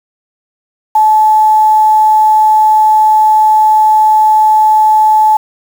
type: tone with quantisation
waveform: sine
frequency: 863 Hz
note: A5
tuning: 34 cents flat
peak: -4 dBFS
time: 0.95-5.37 s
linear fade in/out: 5 ms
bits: 5
effects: none